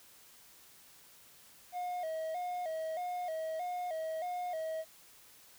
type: tone with vibrato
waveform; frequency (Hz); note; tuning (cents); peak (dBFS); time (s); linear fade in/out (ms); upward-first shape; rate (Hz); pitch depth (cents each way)
triangle; 677; E5; +46; -33; 1.72-4.85; 50; square; 1.6; 100
effects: white hiss -59 dBFS RMS until 5.58 s